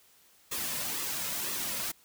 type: noise with flanger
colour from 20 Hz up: white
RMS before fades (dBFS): -34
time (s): 0.51-1.92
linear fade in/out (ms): 10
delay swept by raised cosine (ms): 1.3 to 2.6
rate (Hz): 2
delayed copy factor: -0.55
effects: white hiss -62 dBFS RMS until 2.04 s